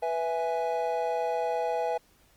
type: chord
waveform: triangle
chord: E major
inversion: second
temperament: equal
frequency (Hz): 493.9 / 659.3 / 830.6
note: B4 / E5 / G#5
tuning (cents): 0 / 0 / 0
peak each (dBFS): -29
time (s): 0.02-1.98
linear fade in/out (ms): 10
effects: pink hiss -63 dBFS RMS until 2.36 s + Opus 32 kbps